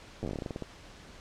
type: slowing click train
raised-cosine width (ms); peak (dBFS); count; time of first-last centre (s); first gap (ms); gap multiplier
2; -22; 15; 0.23-0.623; 9; 1.16
effects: pink hiss -51 dBFS RMS until 1.2 s + low-pass 6000 Hz 12 dB/octave